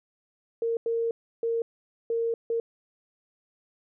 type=tone bursts at uneven times; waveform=sine; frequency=460.9 Hz; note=A#4; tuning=20 cents flat; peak=-24 dBFS; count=5; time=0.62-0.77 / 0.86-1.11 / 1.43-1.62 / 2.1-2.34 / 2.5-2.6 s; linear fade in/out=2 ms; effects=none